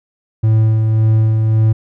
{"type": "tone with tremolo", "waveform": "triangle", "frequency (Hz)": 110.1, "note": "A2", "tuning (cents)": 2, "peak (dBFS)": -6, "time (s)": [0.43, 1.73], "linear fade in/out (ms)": 10, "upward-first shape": "sine", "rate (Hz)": 1.8, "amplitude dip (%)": 30, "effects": []}